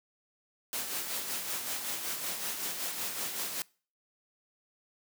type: noise with tremolo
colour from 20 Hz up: white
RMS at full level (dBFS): -34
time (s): 0.73-3.62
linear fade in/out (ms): 0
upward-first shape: sine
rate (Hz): 5.3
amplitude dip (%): 45
effects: noise-tail reverb RT60 0.4 s tail -24 dB re dry + high-pass 150 Hz 12 dB/octave